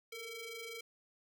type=ring-modulated tone; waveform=sawtooth; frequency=905 Hz; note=A5; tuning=48 cents sharp; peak=-37 dBFS; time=0.12-0.81 s; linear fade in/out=5 ms; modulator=1370 Hz; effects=none